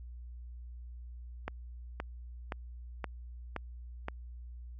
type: click train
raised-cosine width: 0.5 ms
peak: -20 dBFS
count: 6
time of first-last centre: 1.48-4.084 s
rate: 1.92 Hz
effects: added 60 Hz sine -43 dBFS peak until 4.79 s + MP3 96 kbps